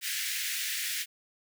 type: high-pass noise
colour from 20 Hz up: pink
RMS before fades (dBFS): -33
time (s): 0.01-1.06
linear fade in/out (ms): 50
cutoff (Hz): 1700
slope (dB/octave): 48
effects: none